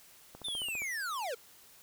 click train, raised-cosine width 1 ms, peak -33 dBFS, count 8, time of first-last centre 0.35-0.82 s, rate 14.9 Hz
square linear sweep, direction down, 3623 to 431.5 Hz, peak -35 dBFS, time 0.44-1.35 s, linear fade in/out 10 ms
effects white hiss -58 dBFS RMS until 1.82 s

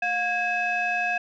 sine tone cluster, 713 / 1645 / 2577 Hz, F5 / G#6 / E7, +36 / -17 / -40 cents, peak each -26 dBFS, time 0.02-1.18 s, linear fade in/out 5 ms, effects tanh soft clip ceiling -16 dBFS

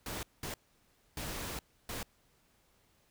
pink noise bursts at uneven times, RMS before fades -40 dBFS, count 4, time 0.06-0.23 / 0.43-0.54 / 1.17-1.59 / 1.89-2.03 s, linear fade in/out 2 ms, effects pink hiss -70 dBFS RMS until 3.1 s

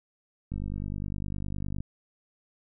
click train, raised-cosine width 5 ms, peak -22 dBFS, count 65, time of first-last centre 0.52-1.805 s, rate 49.8 Hz, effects none

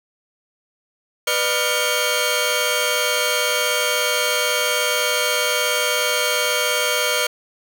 sawtooth tone cluster, 492.8 / 601 / 1402 / 2247 / 3190 Hz, B4 / D5 / F6 / C#7 / G7, -4 / +40 / +6 / +23 / +30 cents, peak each -21 dBFS, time 1.27-7.27 s, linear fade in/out 5 ms, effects none

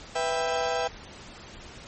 35% pulse chord, E minor, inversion second, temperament just, 494.4 / 659.3 / 791.1 Hz, B4 / E5 / G5, +2 / 0 / +16 cents, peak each -28 dBFS, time 0.15-0.88 s, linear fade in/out 10 ms, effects pink hiss -45 dBFS RMS until 1.87 s + MP3 32 kbps

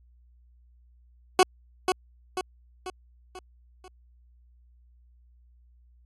20% pulse tone with echo, 370 Hz, F#4, in tune, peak -10 dBFS, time 1.39-1.43 s, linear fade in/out 2 ms, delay 490 ms, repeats 5, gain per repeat -6 dB, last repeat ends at 3.88 s, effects added 60 Hz sine -55 dBFS peak until 6.05 s + AAC 32 kbps

